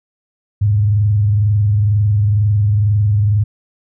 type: tone with frequency modulation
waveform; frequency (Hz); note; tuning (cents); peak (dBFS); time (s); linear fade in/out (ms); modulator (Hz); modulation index
sine; 103.83; G#2; 0; -10; 0.61-3.44; 10; 22.1; 0.31
effects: none